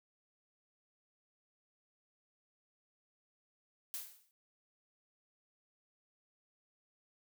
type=noise with exponential decay; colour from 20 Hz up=blue; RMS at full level=-39 dBFS; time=3.94-4.31 s; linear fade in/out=0 ms; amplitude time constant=80 ms; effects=none